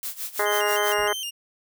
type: noise with tremolo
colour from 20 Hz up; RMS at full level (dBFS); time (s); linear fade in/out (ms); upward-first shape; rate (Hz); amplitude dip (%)
blue; -30; 0.03-0.94; 0; sine; 6.1; 85
type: harmonic tone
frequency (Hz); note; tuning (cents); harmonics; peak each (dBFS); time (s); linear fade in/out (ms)
207.4; G#3; -2; 2 / 3 / 4 / 5 / 6 / 7 / 8 / 9 / 10; -26 / -28 / -29 / -30 / -31 / -31 / -32 / -33 / -33; 0.39-1.13; 5
type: tone with vibrato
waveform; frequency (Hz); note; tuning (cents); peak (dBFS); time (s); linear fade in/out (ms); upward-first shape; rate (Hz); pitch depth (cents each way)
sawtooth; 2960; F#7; 0; -26; 0.45-1.31; 20; square; 3.2; 86
type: noise with exponential decay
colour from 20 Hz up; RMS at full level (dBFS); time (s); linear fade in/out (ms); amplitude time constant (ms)
brown; -37; 0.98-1.22; 2; 51
effects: none